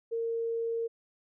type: tone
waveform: sine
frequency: 459.5 Hz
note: A#4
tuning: 25 cents flat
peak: -29 dBFS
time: 0.11-0.88 s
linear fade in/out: 20 ms
effects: none

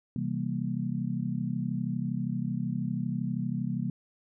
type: chord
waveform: sine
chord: C dominant seventh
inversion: none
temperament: just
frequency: 130.81 / 163.52 / 196.22 / 235.5 Hz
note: C3 / E3 / G3 / Bb3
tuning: 0 / -14 / +2 / +18 cents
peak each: -34 dBFS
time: 0.16-3.9 s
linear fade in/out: 2 ms
effects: none

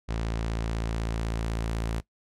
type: tone with low-pass filter sweep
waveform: sawtooth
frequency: 56 Hz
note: A1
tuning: 31 cents sharp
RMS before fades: -30 dBFS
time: 0.08-2.01 s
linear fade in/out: 20 ms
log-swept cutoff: 6500 to 11000 Hz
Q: 0.8
effects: noise-tail reverb RT60 0.1 s tail -19 dB re dry

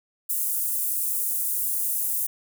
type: high-pass noise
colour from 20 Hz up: pink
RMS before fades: -26 dBFS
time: 0.29-2.27 s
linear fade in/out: 10 ms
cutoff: 10000 Hz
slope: 24 dB/octave
effects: none

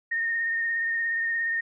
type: tone with vibrato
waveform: sine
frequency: 1839 Hz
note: A#6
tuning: 24 cents flat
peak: -24 dBFS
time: 0.11-1.61 s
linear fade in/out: 10 ms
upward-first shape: sine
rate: 17 Hz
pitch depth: 24 cents each way
effects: none

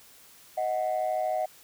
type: tone pair together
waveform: sine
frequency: 627 / 740 Hz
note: D#5 / F#5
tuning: +13 / 0 cents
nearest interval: minor third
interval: 287 cents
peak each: -27 dBFS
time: 0.57-1.46 s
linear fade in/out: 10 ms
effects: tanh soft clip ceiling -21 dBFS + white hiss -54 dBFS RMS until 1.63 s

